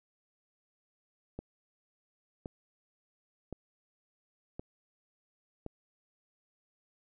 click train, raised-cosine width 2 ms, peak -26 dBFS, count 5, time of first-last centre 1.39-5.664 s, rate 0.936 Hz, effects none

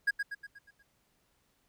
triangle tone with echo, 1643 Hz, G#6, 19 cents flat, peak -22 dBFS, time 0.07-0.11 s, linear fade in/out 10 ms, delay 120 ms, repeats 6, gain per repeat -6 dB, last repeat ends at 0.83 s, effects pink hiss -73 dBFS RMS until 1.68 s

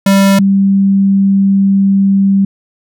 square / sine tone pair in turn, 196 / 196 Hz, G3 / G3, 0 / 0 cents, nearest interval unison, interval 0 cents, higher neither, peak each -6 dBFS, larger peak neither, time 0.06-0.39 / 0.39-2.45 s, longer second, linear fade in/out 5 ms, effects none

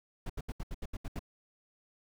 brown noise bursts, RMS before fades -37 dBFS, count 9, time 0.26-1.193 s, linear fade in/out 5 ms, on 37 ms, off 75 ms, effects none

